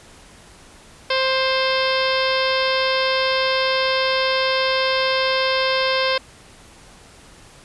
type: harmonic tone with a mistuned harmonic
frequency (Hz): 525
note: C5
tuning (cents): +6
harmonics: 1 / 2 / 3 / 4 / 5 / 6 / 7 / 8 / 9 / 10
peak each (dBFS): -21 / -24 / -26 / -27 / -28 / -29 / -29 / -30 / -31 / -31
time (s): 1.1-6.18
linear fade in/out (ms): 5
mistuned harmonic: 7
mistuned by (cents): -23
effects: pink hiss -46 dBFS RMS until 7.64 s + resampled to 24000 Hz